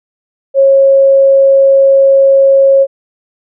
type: tone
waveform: sine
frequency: 545 Hz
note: C#5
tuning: 29 cents flat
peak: -3 dBFS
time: 0.54-2.87 s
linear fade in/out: 50 ms
effects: none